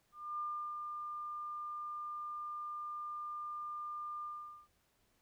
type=tone with ADSR envelope; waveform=sine; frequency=1200 Hz; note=D6; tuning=37 cents sharp; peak=-36 dBFS; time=0.12-4.68 s; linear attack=270 ms; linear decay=350 ms; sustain=-4 dB; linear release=440 ms; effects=pink hiss -75 dBFS RMS until 5.21 s